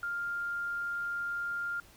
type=tone; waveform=sine; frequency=1400 Hz; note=F6; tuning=4 cents sharp; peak=-32 dBFS; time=0.03-1.8 s; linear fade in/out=2 ms; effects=pink hiss -58 dBFS RMS until 1.96 s